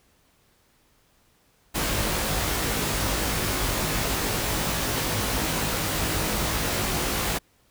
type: noise with comb filter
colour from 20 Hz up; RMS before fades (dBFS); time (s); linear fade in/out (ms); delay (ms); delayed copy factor
pink; -26; 1.74-7.39; 20; 19; +0.85
effects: pink hiss -63 dBFS RMS until 7.7 s